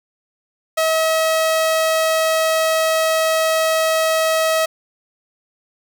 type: tone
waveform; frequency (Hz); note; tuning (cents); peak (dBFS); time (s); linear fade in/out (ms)
sawtooth; 641; E5; -49; -11; 0.77-4.66; 10
effects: none